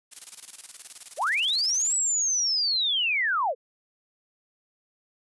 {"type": "noise with tremolo", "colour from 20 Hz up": "blue", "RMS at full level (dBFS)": -38, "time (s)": [0.11, 1.97], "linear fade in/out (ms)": 20, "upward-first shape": "square", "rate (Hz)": 19, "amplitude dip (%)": 75}
{"type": "linear two-way sweep", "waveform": "sine", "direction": "up then down", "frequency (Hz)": [440, 7902, 440], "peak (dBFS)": -22, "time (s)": [1.17, 3.55], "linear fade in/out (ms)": 50, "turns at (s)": 1.95}
{"effects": ["resampled to 24000 Hz"]}